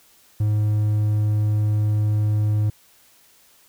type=tone; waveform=triangle; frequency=105.8 Hz; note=G#2; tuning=33 cents sharp; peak=-15 dBFS; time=0.4-2.7 s; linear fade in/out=5 ms; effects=white hiss -55 dBFS RMS until 3.68 s